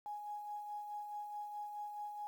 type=tone with tremolo; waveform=sine; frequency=832 Hz; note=G#5; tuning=3 cents sharp; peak=-40 dBFS; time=0.06-2.27 s; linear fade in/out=0 ms; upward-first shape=sine; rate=4.7 Hz; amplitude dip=40%; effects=11-bit